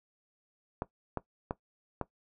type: clicks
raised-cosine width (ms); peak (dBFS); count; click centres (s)
1; -18; 4; 0.821 / 1.173 / 1.509 / 2.013
effects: noise-tail reverb RT60 0.1 s tail -17 dB re dry